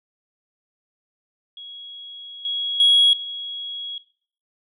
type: tone with level steps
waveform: sine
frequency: 3322 Hz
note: G#7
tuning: in tune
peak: -35 / -22 / -10 / -28 dBFS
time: 1.57-3.98 s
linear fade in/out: 2 ms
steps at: 2.45 / 2.8 / 3.13 s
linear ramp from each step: 2 ms
effects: noise-tail reverb RT60 0.5 s tail -17 dB re dry + tanh soft clip ceiling -8 dBFS